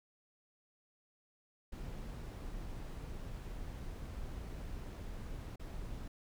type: noise with dropouts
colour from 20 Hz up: brown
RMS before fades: -44 dBFS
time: 1.72-6.08 s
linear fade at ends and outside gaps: 5 ms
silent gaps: 5.559-5.595 s
effects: none